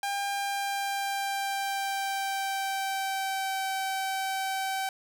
sawtooth tone with pitch glide, 800 to 770.1 Hz, G5 to G5, +35 to -31 cents, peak -25 dBFS, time 0.03-4.89 s, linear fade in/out 2 ms, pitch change -66 cents, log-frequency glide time 0.27-3.69 s, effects none

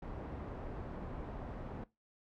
pink low-pass noise, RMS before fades -44 dBFS, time 0.02-1.84 s, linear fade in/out 5 ms, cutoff 920 Hz, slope 12 dB/octave, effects noise-tail reverb RT60 0.2 s tail -18 dB re dry

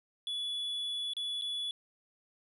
triangle tone with dropouts, 3419 Hz, G#7, 50 cents sharp, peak -32 dBFS, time 0.27-1.71 s, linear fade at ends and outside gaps 1 ms, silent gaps 1.135-1.167 / 1.413-1.42 s, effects resampled to 32000 Hz

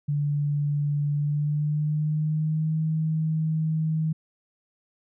sine tone with pitch glide, 145.7 to 157.97 Hz, D3 to D#3, -13 to +27 cents, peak -22 dBFS, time 0.08-4.13 s, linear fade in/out 10 ms, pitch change +140 cents, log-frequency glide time 1.12-2.77 s, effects none

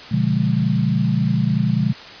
sine chord, B diminished seventh, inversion none, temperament equal with one note detuned, 123.47 / 146.83 / 177.56 / 207.7 Hz, B2 / D3 / F3 / Ab3, 0 / 0 / +29 / 0 cents, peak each -21 dBFS, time 0.11-1.93 s, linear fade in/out 10 ms, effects white hiss -37 dBFS RMS until 2.2 s + resampled to 11025 Hz

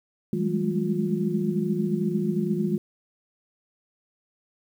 sine tone cluster, 162.5 / 191 / 204.7 / 213.4 / 355.5 Hz, E3 / G3 / G#3 / G#3 / F4, -24 / -45 / -25 / +47 / +31 cents, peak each -29 dBFS, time 0.33-2.78 s, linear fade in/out 2 ms, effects 9-bit

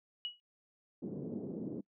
sine tone with exponential decay, 2918 Hz, F#7, 25 cents flat, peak -33 dBFS, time 0.25-0.4 s, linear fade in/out 0 ms, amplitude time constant 32 ms
pink band-pass noise, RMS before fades -41 dBFS, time 1.02-1.81 s, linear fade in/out 10 ms, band 170 to 390 Hz, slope 24 dB/octave
effects noise-tail reverb RT60 0.1 s tail -25 dB re dry

